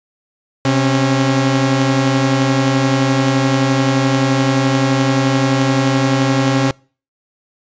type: tone pair together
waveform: sawtooth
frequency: 130.81 / 273.2 Hz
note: C3 / C#4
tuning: 0 / -25 cents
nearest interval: octave + minor second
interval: 1275 cents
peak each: -11 dBFS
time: 0.65-6.71 s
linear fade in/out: 2 ms
effects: noise-tail reverb RT60 0.4 s tail -26 dB re dry + resampled to 16000 Hz